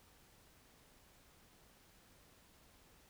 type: silence
effects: pink hiss -66 dBFS RMS until 3.09 s